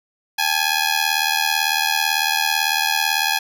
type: ring-modulated tone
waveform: 10% pulse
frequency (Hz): 834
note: G#5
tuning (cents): +7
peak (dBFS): -6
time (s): 0.38-3.39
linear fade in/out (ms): 10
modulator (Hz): 39
effects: none